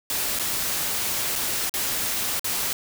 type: noise with dropouts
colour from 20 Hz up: white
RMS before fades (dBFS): -26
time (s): 0.1-2.73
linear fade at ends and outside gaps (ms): 1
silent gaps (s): 0.389-0.395 / 1.355-1.359 / 1.695-1.739 / 2.395-2.444
effects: none